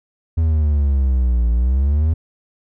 triangle exponential two-way sweep, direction down then up, 82.41 to 57.1 to 82.2 Hz, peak -11 dBFS, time 0.37-2.14 s, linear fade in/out 10 ms, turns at 1.51 s, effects none

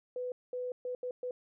sine tone bursts at uneven times, 498.5 Hz, B4, 16 cents sharp, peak -34 dBFS, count 5, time 0.16-0.32 / 0.53-0.72 / 0.85-0.95 / 1.03-1.11 / 1.23-1.31 s, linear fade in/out 2 ms, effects none

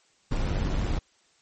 brown noise with amplitude modulation, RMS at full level -24 dBFS, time 0.31-0.99 s, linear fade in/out 10 ms, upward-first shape sine, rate 97.6 Hz, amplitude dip 45%, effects white hiss -64 dBFS RMS until 1.41 s + MP3 32 kbps

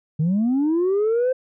sine linear sweep, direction up, 146.83 to 523.3 Hz, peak -15 dBFS, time 0.19-1.33 s, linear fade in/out 10 ms, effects tanh soft clip ceiling -15 dBFS

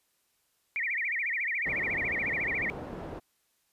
sine tone with vibrato, 2093 Hz, C7, in tune, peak -28 dBFS, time 0.76-2.7 s, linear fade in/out 0 ms, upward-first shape sine, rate 14 Hz, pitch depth 240 cents each way
white low-pass noise, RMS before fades -40 dBFS, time 1.65-3.2 s, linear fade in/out 20 ms, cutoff 580 Hz, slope 12 dB/octave
effects white hiss -73 dBFS RMS until 3.72 s + resampled to 32000 Hz

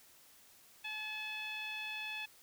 10% pulse tone with low-pass filter, 859 Hz, A5, 42 cents flat, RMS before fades -42 dBFS, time 0.84-2.26 s, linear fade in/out 10 ms, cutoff 2900 Hz, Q 5.9, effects white hiss -62 dBFS RMS until 2.42 s

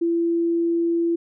sine tone, 337.4 Hz, E4, 40 cents sharp, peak -18 dBFS, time 0.01-1.16 s, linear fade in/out 10 ms, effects none

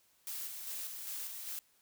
blue noise with tremolo, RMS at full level -41 dBFS, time 0.27-1.59 s, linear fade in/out 0 ms, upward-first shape square, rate 2.5 Hz, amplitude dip 35%, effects white hiss -70 dBFS RMS until 1.81 s

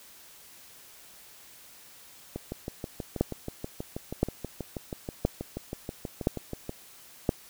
two click trains, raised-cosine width 2 ms, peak -9 / -20 dBFS, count 5 / 28, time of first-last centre 3.21-7.292 / 2.36-6.694 s, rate 0.98 / 6.23 Hz, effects white hiss -52 dBFS RMS until 7.49 s

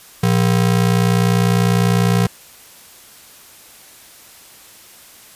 square ring-modulated tone, 146.6 Hz, D3, 3 cents flat, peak -10 dBFS, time 0.23-2.27 s, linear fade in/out 5 ms, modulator 30 Hz, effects white hiss -43 dBFS RMS until 5.35 s + resampled to 32000 Hz

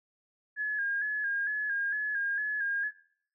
sine tone with vibrato, 1661.2 Hz, G#6, in tune, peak -28 dBFS, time 0.56-2.92 s, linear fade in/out 50 ms, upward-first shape square, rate 2.2 Hz, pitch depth 44 cents each way, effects noise-tail reverb RT60 0.6 s tail -20 dB re dry

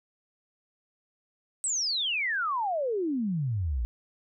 sine exponential sweep, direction down, 8300 to 54.5 Hz, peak -26 dBFS, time 1.64-3.85 s, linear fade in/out 0 ms, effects none

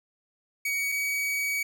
45% pulse tone pair in turn, 2252 / 2264 Hz, C#7 / C#7, +27 / +36 cents, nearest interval unison, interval 9 cents, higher second, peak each -26 dBFS, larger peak neither, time 0.65-0.92 / 0.92-1.63 s, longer second, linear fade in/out 5 ms, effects 11-bit

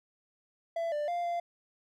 triangle tone with pitch steps, 669 / 592 / 697 / 691 Hz, E5 / D5 / F5 / F5, +25 / +14 / -4 / -19 cents, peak -28 dBFS, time 0.76-1.4 s, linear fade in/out 5 ms, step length 160 ms, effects none

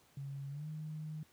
sine tone with pitch glide, 138.59 to 154.67 Hz, C#3 to D#3, 0 to -10 cents, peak -40 dBFS, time 0.17-1.23 s, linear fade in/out 2 ms, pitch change +190 cents, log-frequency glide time 0.49-0.67 s, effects pink hiss -67 dBFS RMS until 1.32 s + high-pass 80 Hz 12 dB/octave

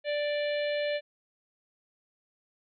harmonic tone, 587.3 Hz, D5, in tune, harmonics 1 / 3 / 4 / 5 / 6 / 7, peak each -28 / -38 / -40 / -42 / -44 / -45 dBFS, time 0.04-1.01 s, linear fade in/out 50 ms, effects none

